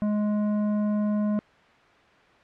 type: tone with tanh clipping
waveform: triangle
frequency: 209.3 Hz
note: G#3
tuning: 14 cents sharp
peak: -24 dBFS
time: 0.02-1.39 s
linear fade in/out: 0 ms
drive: 15 dB
effects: white hiss -55 dBFS RMS until 2.43 s + low-pass 2000 Hz 12 dB/octave